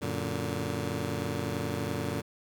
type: chord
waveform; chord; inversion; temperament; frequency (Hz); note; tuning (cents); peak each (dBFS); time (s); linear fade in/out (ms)
15% pulse; Gb augmented; none; just; 92.5 / 115.62 / 144.53; Gb2 / Bb2 / D3; 0 / -14 / -27; -29; 0.01-2.22; 20
effects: none